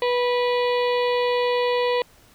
harmonic tone, 490 Hz, B4, 14 cents flat, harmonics 1 / 2 / 4 / 5 / 6 / 7 / 8 / 9, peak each -20 / -26 / -32 / -34 / -36 / -37 / -38 / -39 dBFS, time 0.02-2.02 s, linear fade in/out 2 ms, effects pink hiss -54 dBFS RMS until 2.34 s

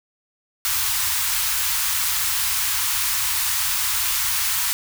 white band-stop noise, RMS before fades -22 dBFS, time 0.65-4.73 s, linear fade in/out 0 ms, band 110 to 880 Hz, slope 48 dB/octave, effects none

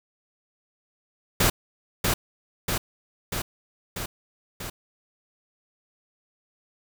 pink noise with echo, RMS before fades -20 dBFS, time 1.4-1.5 s, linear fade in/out 5 ms, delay 640 ms, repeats 5, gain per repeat -3 dB, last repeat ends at 4.7 s, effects none

